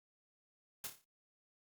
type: noise with echo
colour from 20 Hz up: white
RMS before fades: -42 dBFS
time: 0.84-0.87 s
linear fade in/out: 2 ms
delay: 29 ms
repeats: 6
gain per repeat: -6 dB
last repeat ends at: 1.044 s
effects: Opus 48 kbps